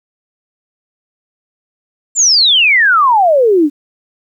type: exponential sweep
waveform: sine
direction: down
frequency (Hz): 7459 to 276.4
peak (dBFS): -6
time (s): 2.15-3.7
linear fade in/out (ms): 50
effects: 8-bit